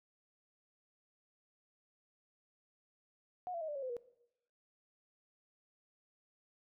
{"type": "tone with pitch steps", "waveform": "sine", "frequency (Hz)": [726, 677.4, 632, 589.7, 550.2, 513.4, 479], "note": ["F#5", "E5", "D#5", "D5", "C#5", "C5", "A#4"], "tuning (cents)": [-33, 47, 27, 7, -13, -33, 47], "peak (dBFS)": -38, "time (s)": [3.47, 3.967], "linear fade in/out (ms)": 0, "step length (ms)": 71, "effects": ["noise-tail reverb RT60 0.8 s tail -19 dB re dry"]}